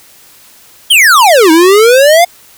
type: exponential two-way sweep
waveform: square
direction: down then up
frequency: 3307 to 311.1 to 718 Hz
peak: -3 dBFS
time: 0.9-2.25 s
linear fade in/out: 10 ms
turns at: 1.51 s
effects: white hiss -40 dBFS RMS until 2.57 s